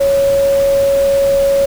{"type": "tone in noise", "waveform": "sine", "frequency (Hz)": 554.4, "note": "C#5", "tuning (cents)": 0, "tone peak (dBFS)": -9, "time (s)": [0, 1.66], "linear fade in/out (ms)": 10, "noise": "pink", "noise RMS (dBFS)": -27, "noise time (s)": [0, 1.66], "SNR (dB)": 15, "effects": []}